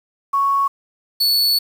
sine / 45% pulse tone pair in turn, 1108.7 / 4435 Hz, C#6 / C#8, 0 / 0 cents, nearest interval 2 octaves, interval 2400 cents, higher second, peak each -14 / -13 dBFS, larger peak second, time 0.33-0.68 / 1.2-1.59 s, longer second, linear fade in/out 10 ms, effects 7-bit

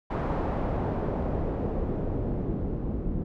pink noise with low-pass filter sweep, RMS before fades -29 dBFS, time 0.1-3.24 s, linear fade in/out 10 ms, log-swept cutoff 960 to 290 Hz, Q 1, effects none

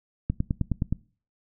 click train, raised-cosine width 5 ms, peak -12 dBFS, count 7, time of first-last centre 0.3-0.926 s, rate 9.59 Hz, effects noise-tail reverb RT60 0.4 s tail -22 dB re dry

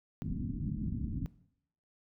white low-pass noise, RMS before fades -36 dBFS, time 0.22-1.26 s, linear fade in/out 0 ms, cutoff 260 Hz, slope 48 dB/octave, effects noise-tail reverb RT60 0.7 s tail -19 dB re dry

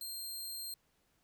15% pulse tone, 4186 Hz, C8, in tune, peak -34 dBFS, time 0.01-0.74 s, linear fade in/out 2 ms, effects pink hiss -75 dBFS RMS until 1.23 s

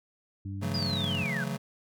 harmonic tone, 98 Hz, G2, in tune, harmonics 1 / 2 / 3, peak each -34 / -42 / -43 dBFS, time 0.45-1.24 s, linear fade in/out 5 ms
square chord, F# minor seventh, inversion second, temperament just, 138.75 / 166.5 / 185 / 222 Hz, C#3 / E3 / F#3 / A3, +2 / +18 / 0 / +16 cents, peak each -36 / -39 / -37 / -38 dBFS, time 0.61-1.58 s, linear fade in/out 20 ms
sine linear sweep, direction down, 4978 to 1449 Hz, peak -31 dBFS, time 0.74-1.44 s, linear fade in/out 5 ms
effects none

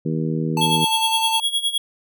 harmonic tone, 79.6 Hz, D#2, 40 cents sharp, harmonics 2 / 3 / 4 / 5 / 6, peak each -22 / -26 / -28 / -30 / -32 dBFS, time 0.05-0.85 s, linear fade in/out 10 ms
square tone with pitch glide, 880 to 890.7 Hz, A5 to A5, 0 to +21 cents, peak -21 dBFS, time 0.57-1.4 s, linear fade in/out 2 ms, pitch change +21 cents, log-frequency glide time 0.71-1.16 s
square tone with tremolo, 3322 Hz, G#7, in tune, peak -17 dBFS, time 0.61-1.78 s, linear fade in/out 5 ms, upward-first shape sine, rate 9.7 Hz, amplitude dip 80%
effects none

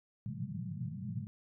pink band-pass noise, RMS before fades -40 dBFS, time 0.26-1.27 s, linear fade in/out 0 ms, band 100 to 210 Hz, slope 96 dB/octave, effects none

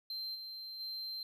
triangle tone with level steps, 4130 Hz, C8, 23 cents flat, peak -37 / -42 / -38 dBFS, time 0.1-1.23 s, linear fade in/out 2 ms, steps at 0.34 / 0.79 s, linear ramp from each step 20 ms, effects none

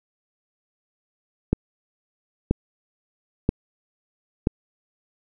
click train, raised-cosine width 3 ms, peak -5 dBFS, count 4, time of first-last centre 1.53-4.471 s, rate 1.02 Hz, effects none

